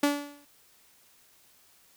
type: tone with exponential decay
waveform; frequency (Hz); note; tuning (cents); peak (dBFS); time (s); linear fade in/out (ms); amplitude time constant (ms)
sawtooth; 288.2; D4; -33; -16; 0.03-0.45; 5; 91
effects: white hiss -61 dBFS RMS until 1.96 s